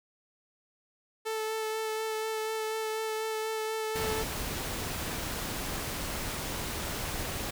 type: tone with vibrato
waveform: sawtooth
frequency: 438.7 Hz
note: A4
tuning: 5 cents flat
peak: -27 dBFS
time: 1.25-4.24 s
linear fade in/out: 20 ms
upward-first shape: sine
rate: 4.1 Hz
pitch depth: 14 cents each way
type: noise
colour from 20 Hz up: pink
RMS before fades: -35 dBFS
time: 3.95-7.51 s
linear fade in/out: 10 ms
effects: none